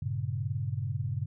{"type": "chord", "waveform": "sine", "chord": "G diminished", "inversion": "none", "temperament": "equal with one note detuned", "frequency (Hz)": [98, 116.2, 138.59], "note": ["G2", "Bb2", "Db3"], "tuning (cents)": [0, -5, 0], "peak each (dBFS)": -34, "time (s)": [0.02, 1.26], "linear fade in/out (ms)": 5, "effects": []}